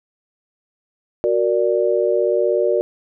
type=chord; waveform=sine; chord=Gb augmented; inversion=none; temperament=equal; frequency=370 / 466.2 / 587.3 Hz; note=Gb4 / Bb4 / D5; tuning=0 / 0 / 0 cents; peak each=-19 dBFS; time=1.24-2.81 s; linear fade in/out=0 ms; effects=none